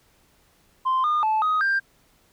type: tone with pitch steps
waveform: sine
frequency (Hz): 1041 / 1217 / 870 / 1254 / 1587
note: C6 / D#6 / A5 / D#6 / G6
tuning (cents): -9 / -39 / -20 / +13 / +21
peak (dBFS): -17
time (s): 0.85-1.8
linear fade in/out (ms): 20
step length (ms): 190
effects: tanh soft clip ceiling -17 dBFS + pink hiss -61 dBFS RMS until 2.32 s